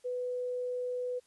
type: tone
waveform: sine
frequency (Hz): 496.8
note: B4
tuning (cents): +10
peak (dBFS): -32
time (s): 0.04-1.2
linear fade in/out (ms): 20
effects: white hiss -68 dBFS RMS until 1.26 s + resampled to 24000 Hz